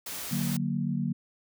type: noise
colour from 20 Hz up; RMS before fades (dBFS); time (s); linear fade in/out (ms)
white; -37; 0.06-0.57; 5
type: chord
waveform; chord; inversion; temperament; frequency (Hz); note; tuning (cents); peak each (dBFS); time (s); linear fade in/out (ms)
sine; D augmented; none; equal with one note detuned; 147.6 / 185 / 233.1; D3 / F#3 / A#3; +9 / 0 / 0; -31; 0.31-1.13; 10
effects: none